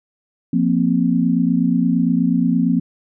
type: chord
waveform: sine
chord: F suspended fourth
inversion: none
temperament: equal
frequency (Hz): 174.61 / 233.1 / 261.6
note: F3 / Bb3 / C4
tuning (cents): 0 / 0 / 0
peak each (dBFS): -18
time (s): 0.53-2.8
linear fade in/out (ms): 5
effects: none